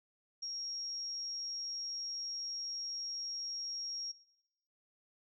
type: tone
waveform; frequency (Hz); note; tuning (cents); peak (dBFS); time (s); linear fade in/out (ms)
sine; 5588; F8; 0; -38; 0.42-4.12; 10
effects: noise-tail reverb RT60 0.9 s tail -19 dB re dry